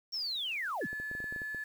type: linear sweep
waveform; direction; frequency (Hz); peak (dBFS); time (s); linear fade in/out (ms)
sine; down; 5588 to 77.78; -33; 0.12-0.87; 20
type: tone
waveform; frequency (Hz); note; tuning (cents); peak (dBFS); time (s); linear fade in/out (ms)
sine; 1724; A6; -36; -36; 0.81-1.64; 5
type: clicks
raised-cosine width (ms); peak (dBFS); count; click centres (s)
2; -33; 10; 0.93 / 1 / 1.114 / 1.151 / 1.203 / 1.242 / 1.325 / 1.362 / 1.418 / 1.547
effects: 9-bit